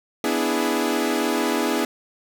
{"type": "chord", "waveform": "sawtooth", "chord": "E dominant seventh", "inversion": "second", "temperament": "equal", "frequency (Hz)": [246.9, 293.7, 329.6, 415.3], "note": ["B3", "D4", "E4", "G#4"], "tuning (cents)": [0, 0, 0, 0], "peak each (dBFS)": -22, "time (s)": [0.24, 1.85], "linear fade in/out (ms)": 2, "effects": []}